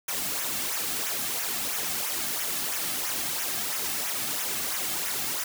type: noise with flanger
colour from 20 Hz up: white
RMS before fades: -30 dBFS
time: 0.08-5.44 s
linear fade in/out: 5 ms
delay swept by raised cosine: 0.22 to 2.12 ms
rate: 3 Hz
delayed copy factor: -0.65
effects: none

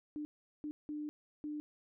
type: tone bursts at uneven times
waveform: sine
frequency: 299.1 Hz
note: D4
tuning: 32 cents sharp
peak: -38 dBFS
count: 4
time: 0.16-0.25 / 0.64-0.71 / 0.89-1.09 / 1.44-1.6 s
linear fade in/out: 0 ms
effects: none

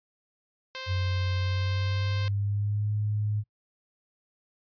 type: tone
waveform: 5% pulse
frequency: 523 Hz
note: C5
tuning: 1 cent flat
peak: -23 dBFS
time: 0.75-2.28 s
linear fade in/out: 0 ms
type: tone with pitch glide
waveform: sine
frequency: 93.1 to 105.11 Hz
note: F#2 to G#2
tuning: +11 to +21 cents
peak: -25 dBFS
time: 0.86-3.44 s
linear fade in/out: 50 ms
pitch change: +210 cents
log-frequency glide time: 1.37-2.91 s
effects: noise-tail reverb RT60 0.1 s tail -24 dB re dry + resampled to 11025 Hz

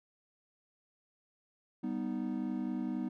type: chord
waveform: triangle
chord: G augmented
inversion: none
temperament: equal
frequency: 196 / 246.9 / 311.1 Hz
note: G3 / B3 / D#4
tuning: 0 / 0 / 0 cents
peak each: -37 / -34 / -37 dBFS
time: 1.83-3.09 s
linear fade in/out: 10 ms
effects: none

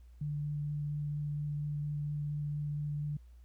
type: tone with vibrato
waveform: sine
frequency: 147.5 Hz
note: D3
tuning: 8 cents sharp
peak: -33 dBFS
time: 0.21-3.17 s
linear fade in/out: 5 ms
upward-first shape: sine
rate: 4.3 Hz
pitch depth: 8 cents each way
effects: added 60 Hz sine -52 dBFS peak until 3.44 s + pink hiss -75 dBFS RMS until 3.44 s

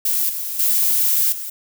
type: noise with level steps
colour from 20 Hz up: violet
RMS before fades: -19 / -26 / -17 / -29 dBFS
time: 0.05-1.5 s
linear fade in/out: 5 ms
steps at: 0.29 / 0.59 / 1.32 s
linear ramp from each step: 5 ms
effects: none

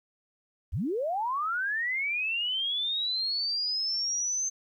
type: linear sweep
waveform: sine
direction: up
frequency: 49 to 6300 Hz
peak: -27 dBFS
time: 0.72-4.5 s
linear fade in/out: 20 ms
effects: 11-bit

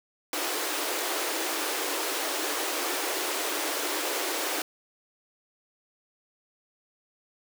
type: high-pass noise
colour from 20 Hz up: pink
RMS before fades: -30 dBFS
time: 0.33-4.62 s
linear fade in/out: 2 ms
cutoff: 290 Hz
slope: 96 dB/octave
effects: none

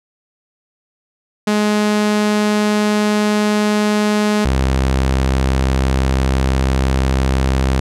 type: tone pair in turn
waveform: sawtooth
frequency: 210 / 65.96 Hz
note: G#3 / C2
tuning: +19 / +15 cents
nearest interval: octave + minor sixth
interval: 2004 cents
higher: first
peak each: -9 dBFS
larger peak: neither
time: 1.47-4.45 / 4.45-7.8 s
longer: second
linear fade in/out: 5 ms
effects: low-pass 9000 Hz 12 dB/octave

